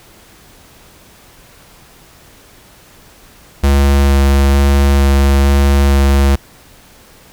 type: tone with vibrato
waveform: square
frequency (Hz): 69.4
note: C#2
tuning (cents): +3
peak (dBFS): -8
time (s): 3.63-6.36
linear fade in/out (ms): 10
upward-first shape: square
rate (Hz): 1.1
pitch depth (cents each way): 8
effects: pink hiss -43 dBFS RMS until 7.32 s